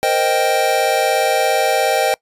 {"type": "chord", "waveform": "square", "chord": "C minor seventh", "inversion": "third", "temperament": "equal", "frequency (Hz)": [466.2, 523.3, 622.3, 784], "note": ["Bb4", "C5", "Eb5", "G5"], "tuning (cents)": [0, 0, 0, 0], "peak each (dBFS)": [-23, -21, -20, -18], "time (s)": [0.03, 2.14], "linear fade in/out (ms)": 0, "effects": ["noise-tail reverb RT60 0.1 s tail -24 dB re dry", "resampled to 32000 Hz"]}